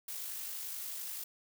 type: noise with amplitude modulation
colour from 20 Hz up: blue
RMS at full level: -40 dBFS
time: 0.08-1.24 s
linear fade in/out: 5 ms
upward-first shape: sine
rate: 51.5 Hz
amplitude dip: 30%
effects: none